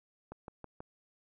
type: click train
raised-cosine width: 1 ms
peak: -30 dBFS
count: 4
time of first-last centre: 0.32-0.805 s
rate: 6.19 Hz
effects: none